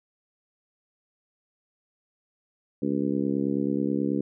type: harmonic tone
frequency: 69.3 Hz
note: C#2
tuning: in tune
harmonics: 2 / 3 / 4 / 5 / 6 / 7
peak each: -36 / -28 / -27 / -31 / -35 / -36 dBFS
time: 2.82-4.21 s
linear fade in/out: 5 ms
effects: none